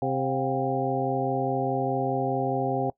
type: harmonic tone with a mistuned harmonic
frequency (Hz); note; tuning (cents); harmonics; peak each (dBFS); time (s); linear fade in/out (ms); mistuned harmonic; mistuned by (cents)
132.3; C3; +20; 1 / 2 / 3 / 4 / 5 / 6; -31 / -31 / -31 / -31 / -31 / -31; 0.02-2.9; 2; 5; +120
effects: noise-tail reverb RT60 0.1 s tail -21 dB re dry